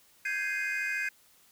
triangle chord, Ab major seventh, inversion third, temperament equal, 1568 / 1661.2 / 2093 / 2489 Hz, G6 / Ab6 / C7 / Eb7, 0 / 0 / 0 / 0 cents, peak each -33 dBFS, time 0.25-1.09 s, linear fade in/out 5 ms, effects tanh soft clip ceiling -21 dBFS + white hiss -62 dBFS RMS until 1.51 s

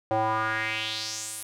square tone with band-pass filter sweep, 109.8 Hz, A2, 3 cents flat, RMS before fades -29 dBFS, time 0.11-1.43 s, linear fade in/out 0 ms, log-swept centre 650 to 11000 Hz, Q 3.4, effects none

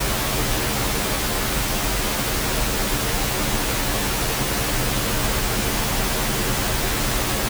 pink noise with comb filter, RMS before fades -22 dBFS, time 0-7.49 s, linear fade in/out 10 ms, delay 12 ms, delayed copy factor -0.9, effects none

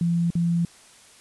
sine tone with dropouts, 170.3 Hz, F3, 43 cents flat, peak -19 dBFS, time 0.01-0.65 s, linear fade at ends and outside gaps 2 ms, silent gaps 0.304-0.353 s, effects white hiss -51 dBFS RMS until 1.2 s + resampled to 24000 Hz

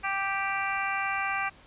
harmonic tone, 392 Hz, G4, in tune, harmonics 2 / 3 / 4 / 5 / 6 / 7, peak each -33 / -33 / -34 / -36 / -33 / -39 dBFS, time 0.03-1.5 s, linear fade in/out 20 ms, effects pink hiss -54 dBFS RMS until 1.66 s + resampled to 8000 Hz

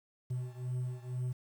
triangle beating tone pair, 124.7 / 126.8 Hz, B2 / B2, +17 / +46 cents, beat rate 2.1 Hz, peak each -35 / -37 dBFS, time 0.3-1.33 s, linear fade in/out 10 ms, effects 10-bit

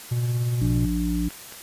triangle tone with tremolo, 120.6 Hz, B2, 41 cents flat, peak -18 dBFS, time 0.11-0.86 s, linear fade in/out 10 ms, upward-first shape sine, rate 17 Hz, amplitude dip 30%
harmonic tone, 58.6 Hz, A#1, 10 cents sharp, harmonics 1 / 3 / 5, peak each -26 / -26 / -26 dBFS, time 0.61-1.29 s, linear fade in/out 10 ms
clicks, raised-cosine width 0.3 ms, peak -24 dBFS, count 2, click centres 1.306 / 1.524 s
effects white hiss -41 dBFS RMS until 1.62 s + resampled to 32000 Hz

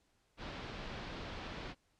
pink low-pass noise, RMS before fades -45 dBFS, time 0.37-1.75 s, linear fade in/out 50 ms, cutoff 4300 Hz, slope 24 dB/octave, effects pink hiss -75 dBFS RMS until 1.99 s + low-pass 9000 Hz 12 dB/octave

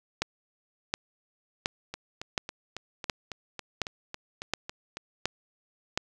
two click trains, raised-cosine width 0.2 ms, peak -19 / -9 dBFS, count 12 / 9, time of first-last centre 1.94-4.97 / 0.22-5.975 s, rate 3.63 / 1.39 Hz, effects none

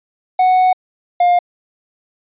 triangle tone pair in turn, 740 / 707.5 Hz, F#5 / F5, 0 / +22 cents, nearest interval minor second, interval 78 cents, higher first, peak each -7 dBFS, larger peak neither, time 0.39-0.73 / 1.2-1.39 s, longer first, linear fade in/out 5 ms, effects resampled to 8000 Hz

